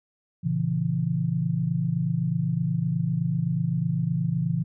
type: chord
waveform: sine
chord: A# diminished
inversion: none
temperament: just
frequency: 116.54 / 139.85 / 167.82 Hz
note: A#2 / C#3 / E3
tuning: 0 / +16 / +31 cents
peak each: -30 / -27 / -25 dBFS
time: 0.43-4.64 s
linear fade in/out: 20 ms
effects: none